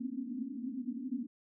white band-pass noise, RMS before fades -39 dBFS, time 0-1.27 s, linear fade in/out 10 ms, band 230 to 270 Hz, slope 96 dB/octave, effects none

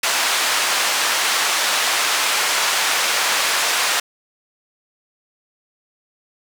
pink band-pass noise, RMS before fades -19 dBFS, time 0.03-4 s, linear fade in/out 5 ms, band 970 to 8900 Hz, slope 12 dB/octave, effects none

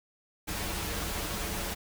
pink noise with comb filter, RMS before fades -34 dBFS, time 0.47-1.75 s, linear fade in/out 20 ms, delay 7.8 ms, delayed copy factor -0.8, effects none

